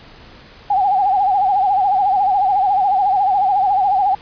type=tone with vibrato; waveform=sine; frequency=783 Hz; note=G5; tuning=2 cents flat; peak=-12 dBFS; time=0.7-4.15 s; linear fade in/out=5 ms; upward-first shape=sine; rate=14 Hz; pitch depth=100 cents each way; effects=pink hiss -42 dBFS RMS until 4.21 s + resampled to 11025 Hz